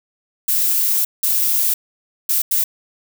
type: noise bursts at uneven times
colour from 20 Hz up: violet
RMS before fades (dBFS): -17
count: 4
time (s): 0.48-1.05 / 1.23-1.74 / 2.29-2.42 / 2.51-2.64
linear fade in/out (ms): 5
effects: none